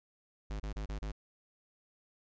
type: tone bursts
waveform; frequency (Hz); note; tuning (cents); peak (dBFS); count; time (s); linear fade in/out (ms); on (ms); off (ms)
square; 51.7; G#1; -7; -37; 5; 0.5-1.118; 5; 98; 32
effects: resampled to 16000 Hz + 13-bit